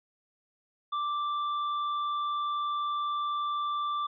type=tone with hard clipping; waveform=sine; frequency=1174.7 Hz; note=D6; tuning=in tune; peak=-30 dBFS; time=0.92-4.07 s; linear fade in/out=10 ms; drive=6 dB; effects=resampled to 11025 Hz